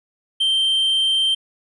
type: tone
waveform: triangle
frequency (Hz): 3136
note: G7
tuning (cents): 0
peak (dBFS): -14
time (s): 0.4-1.35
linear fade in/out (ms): 10
effects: resampled to 24000 Hz